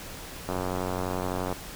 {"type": "click train", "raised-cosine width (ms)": 1, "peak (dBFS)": -16, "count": 96, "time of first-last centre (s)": [0.49, 1.526], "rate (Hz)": 91.7, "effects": ["pink hiss -41 dBFS RMS until 1.75 s"]}